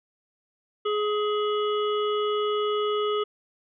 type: harmonic tone with a mistuned harmonic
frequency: 420 Hz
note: G#4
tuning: 19 cents sharp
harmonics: 1 / 3 / 5 / 7 / 8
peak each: -24 / -29 / -44 / -36 / -40 dBFS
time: 0.85-3.24 s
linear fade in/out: 10 ms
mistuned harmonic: 5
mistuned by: -33 cents
effects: none